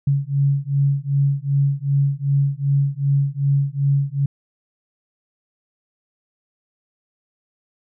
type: beating tone pair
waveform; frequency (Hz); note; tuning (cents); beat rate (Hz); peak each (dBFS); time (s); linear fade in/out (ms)
sine; 138.59 / 141.19; C#3 / C#3; 0 / +32; 2.6; -19 / -19; 0.07-4.26; 5
effects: none